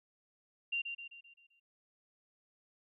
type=tone with echo; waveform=sine; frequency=2774 Hz; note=F7; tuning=12 cents flat; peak=-32 dBFS; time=0.72-0.82 s; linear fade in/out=10 ms; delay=130 ms; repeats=6; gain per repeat=-6 dB; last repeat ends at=1.6 s; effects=none